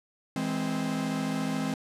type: chord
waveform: 45% pulse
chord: E augmented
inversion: none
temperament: equal with one note detuned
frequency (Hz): 162.92 / 207.7 / 261.6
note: E3 / G#3 / B#3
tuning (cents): -20 / 0 / 0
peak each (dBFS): -34 / -33 / -31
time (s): 0.36-1.74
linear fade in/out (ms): 2
effects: low-pass 11000 Hz 12 dB/octave